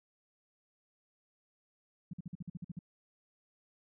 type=tone bursts; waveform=sine; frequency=173.7 Hz; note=F3; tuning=9 cents flat; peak=-38 dBFS; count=10; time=2.11-2.791 s; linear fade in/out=5 ms; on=24 ms; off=49 ms; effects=none